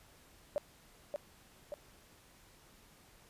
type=tone with echo; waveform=sine; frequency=587.3 Hz; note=D5; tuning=in tune; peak=-30 dBFS; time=0.56-0.58 s; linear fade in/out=0 ms; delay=580 ms; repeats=2; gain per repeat=-4 dB; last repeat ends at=1.74 s; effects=pink hiss -62 dBFS RMS until 3.29 s + resampled to 32000 Hz